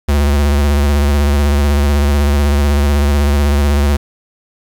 square tone with vibrato, 71.9 Hz, D2, 36 cents flat, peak -10 dBFS, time 0.08-3.97 s, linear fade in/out 10 ms, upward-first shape square, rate 16 Hz, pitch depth 44 cents each way, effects 7-bit

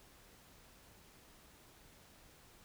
silence, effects pink hiss -62 dBFS RMS until 2.64 s

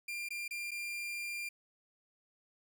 40% pulse tone with dropouts, 2391 Hz, D7, 30 cents sharp, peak -37 dBFS, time 0.08-1.49 s, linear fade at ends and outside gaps 5 ms, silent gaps 0.288-0.305 / 0.48-0.508 / 0.709-0.715 s, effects none

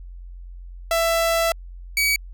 sawtooth tone pair in turn, 665 / 2271 Hz, E5 / C#7, +15 / +41 cents, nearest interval octave + major sixth, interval 2126 cents, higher second, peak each -14 dBFS, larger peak neither, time 0.91-1.52 / 1.97-2.16 s, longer first, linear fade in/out 2 ms, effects added 44 Hz sine -35 dBFS peak until 2.33 s

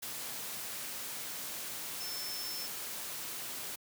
sine tone in noise, 5300 Hz, E8, 9 cents sharp, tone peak -40 dBFS, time 2-2.67 s, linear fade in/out 10 ms, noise white, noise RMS -41 dBFS, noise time 0.02-3.76 s, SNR -2 dB, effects high-pass 100 Hz 12 dB/octave

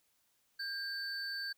triangle tone pair together, 1600 / 4525 Hz, G6 / C#8, +35 / +35 cents, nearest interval octave + tritone, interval 1800 cents, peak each -38 / -39 dBFS, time 0.59-1.53 s, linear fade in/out 10 ms, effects white hiss -75 dBFS RMS until 1.57 s

